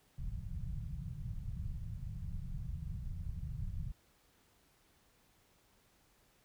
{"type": "low-pass noise", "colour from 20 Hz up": "pink", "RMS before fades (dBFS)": -41, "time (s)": [0.18, 3.92], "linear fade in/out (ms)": 5, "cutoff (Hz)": 170, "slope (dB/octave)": 48, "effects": ["pink hiss -70 dBFS RMS until 6.44 s"]}